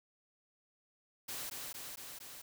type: noise with echo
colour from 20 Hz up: white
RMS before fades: -42 dBFS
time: 1.28-1.5 s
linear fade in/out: 10 ms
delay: 230 ms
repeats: 4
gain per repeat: -2 dB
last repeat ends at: 2.42 s
effects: none